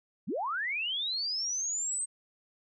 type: linear sweep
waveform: sine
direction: up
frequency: 130.81 to 8390 Hz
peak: -30 dBFS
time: 0.27-2.06 s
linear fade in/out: 20 ms
effects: none